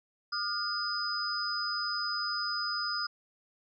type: tone cluster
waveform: sine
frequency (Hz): 1209 / 1420 / 4999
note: D6 / F6 / D#8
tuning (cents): +50 / +28 / +7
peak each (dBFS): -36 / -36 / -33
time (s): 0.32-3.07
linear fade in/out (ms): 10
effects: none